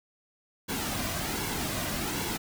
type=noise with flanger; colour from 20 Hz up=pink; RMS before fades=-32 dBFS; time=0.68-2.38 s; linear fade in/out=20 ms; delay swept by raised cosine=1.6 to 2.33 ms; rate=1.3 Hz; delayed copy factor=-0.5; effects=none